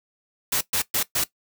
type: noise bursts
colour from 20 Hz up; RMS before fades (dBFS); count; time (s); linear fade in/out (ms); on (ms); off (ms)
white; -23; 4; 0.52-1.24; 5; 90; 120
effects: noise-tail reverb RT60 0.1 s tail -17 dB re dry